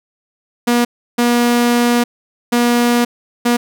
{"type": "tone bursts at uneven times", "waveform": "sawtooth", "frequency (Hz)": 239.9, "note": "A#3", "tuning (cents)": 50, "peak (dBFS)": -7, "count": 4, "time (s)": [[0.67, 0.85], [1.18, 2.04], [2.52, 3.05], [3.45, 3.57]], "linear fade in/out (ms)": 10, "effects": []}